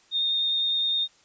sine tone with vibrato, 3668 Hz, A#7, 29 cents flat, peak -22 dBFS, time 0.11-1.08 s, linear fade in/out 50 ms, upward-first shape triangle, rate 9.8 Hz, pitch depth 13 cents each way, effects white hiss -59 dBFS RMS until 1.24 s + resampled to 16000 Hz

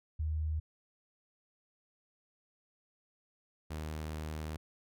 sine / sawtooth tone pair in turn, 77.78 / 77.5 Hz, D#2 / D#2, 0 / -6 cents, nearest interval unison, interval 6 cents, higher first, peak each -31 / -34 dBFS, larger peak first, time 0.19-0.6 / 3.7-4.57 s, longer second, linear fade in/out 10 ms, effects none

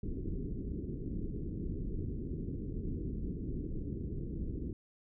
pink low-pass noise, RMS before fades -38 dBFS, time 0.03-4.73 s, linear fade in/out 2 ms, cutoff 400 Hz, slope 48 dB/octave, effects none

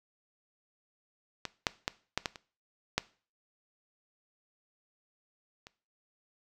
clicks, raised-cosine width 0.2 ms, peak -17 / -8 / -12 / -11 / -13 / -27 / -9 / -30 dBFS, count 8, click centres 1.453 / 1.668 / 1.879 / 2.176 / 2.258 / 2.358 / 2.98 / 5.669 s, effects noise-tail reverb RT60 0.4 s tail -19 dB re dry

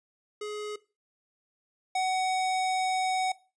square tone pair in turn, 420.2 / 748.7 Hz, G#4 / F#5, +20 / +20 cents, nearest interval minor seventh, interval 1000 cents, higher second, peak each -34 / -26 dBFS, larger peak second, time 0.41-0.76 / 1.95-3.32 s, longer second, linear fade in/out 5 ms, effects noise-tail reverb RT60 0.3 s tail -18 dB re dry + resampled to 22050 Hz

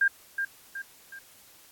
sine tone with echo, 1600 Hz, G6, 35 cents sharp, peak -19 dBFS, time 0.01-0.08 s, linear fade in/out 5 ms, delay 370 ms, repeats 3, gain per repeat -7 dB, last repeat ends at 1.19 s, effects white hiss -55 dBFS RMS until 1.71 s + AAC 64 kbps

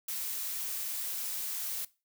blue noise, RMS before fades -36 dBFS, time 0.08-1.85 s, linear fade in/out 5 ms, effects noise-tail reverb RT60 0.3 s tail -20 dB re dry

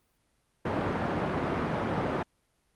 pink band-pass noise, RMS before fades -30 dBFS, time 0.65-2.23 s, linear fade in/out 5 ms, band 120 to 1400 Hz, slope 12 dB/octave, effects pink hiss -72 dBFS RMS until 2.75 s + Opus 32 kbps

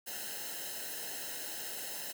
white noise with comb filter, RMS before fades -41 dBFS, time 0.06-2.13 s, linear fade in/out 20 ms, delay 0.86 ms, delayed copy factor -0.85, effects none

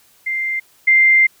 sine tone pair in turn, 2093 / 2093 Hz, C7 / C7, 0 / 0 cents, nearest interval unison, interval 0 cents, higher neither, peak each -18 / -8 dBFS, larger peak second, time 0.26-0.6 / 0.87-1.27 s, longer second, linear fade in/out 10 ms, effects white hiss -53 dBFS RMS until 1.4 s

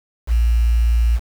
sine tone with quantisation, 57.8 Hz, A#1, 14 cents flat, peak -12 dBFS, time 0.27-1.2 s, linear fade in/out 50 ms, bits 6, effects none

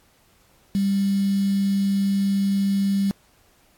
sine tone with quantisation, 197.4 Hz, G3, 12 cents sharp, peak -18 dBFS, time 0.75-3.11 s, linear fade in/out 0 ms, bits 6, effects pink hiss -59 dBFS RMS until 3.77 s + AAC 64 kbps

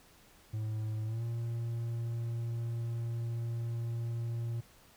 triangle tone with pitch glide, 108.8 to 116.61 Hz, A2 to A#2, -19 to +1 cents, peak -31 dBFS, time 0.53-4.61 s, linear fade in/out 10 ms, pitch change +120 cents, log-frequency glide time 1.05-1.23 s, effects pink hiss -61 dBFS RMS until 4.96 s

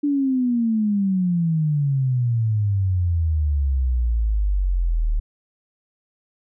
sine exponential sweep, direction down, 293.7 to 37.26 Hz, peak -17 dBFS, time 0.03-5.2 s, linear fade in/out 10 ms, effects none

